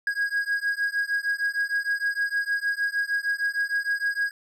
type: beating tone pair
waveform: triangle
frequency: 1640 / 1646.5 Hz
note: G#6 / G#6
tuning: -22 / -15 cents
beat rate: 6.5 Hz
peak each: -25 dBFS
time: 0.07-4.31 s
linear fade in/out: 2 ms
effects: none